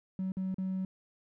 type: tone with dropouts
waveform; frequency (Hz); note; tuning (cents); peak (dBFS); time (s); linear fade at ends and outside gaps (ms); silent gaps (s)
triangle; 188.4; F#3; +32; -28; 0.19-0.85; 2; 0.32-0.369 / 0.544-0.583
effects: tanh soft clip ceiling -27 dBFS